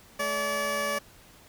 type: tone pair together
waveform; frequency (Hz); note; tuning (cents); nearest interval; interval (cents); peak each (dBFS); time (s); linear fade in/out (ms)
15% pulse; 215 / 575; A3 / D5; -40 / -37; octave + perfect fourth; 1703; -30 / -21; 0.19-0.99; 10
effects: pink hiss -54 dBFS RMS until 1.48 s